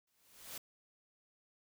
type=noise with exponential growth; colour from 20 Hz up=white; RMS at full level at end=-43 dBFS; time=0.07-0.58 s; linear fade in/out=5 ms; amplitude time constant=110 ms; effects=none